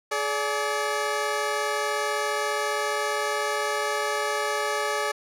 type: tone pair together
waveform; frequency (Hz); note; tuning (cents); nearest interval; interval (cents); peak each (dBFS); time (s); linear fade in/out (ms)
15% pulse; 423.4 / 577.8; G#4 / D5; +33 / -28; perfect fourth; 539; -21; 0.11-5.12; 10
effects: low-pass 11000 Hz 12 dB/octave